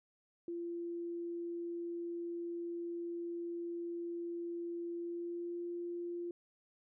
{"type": "tone with pitch glide", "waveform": "sine", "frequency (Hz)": [342.5, 346.7], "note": ["F4", "F4"], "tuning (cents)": [-34, -13], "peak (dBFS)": -38, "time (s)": [0.48, 6.31], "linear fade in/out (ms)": 2, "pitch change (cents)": 21, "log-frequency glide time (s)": [4.94, 5.64], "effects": []}